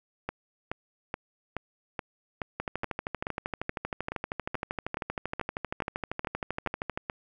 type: two click trains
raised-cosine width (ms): 0.5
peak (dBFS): -16 / -16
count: 57 / 17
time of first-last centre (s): 2.6-6.975 / 0.29-7.099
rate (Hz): 12.8 / 2.35
effects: none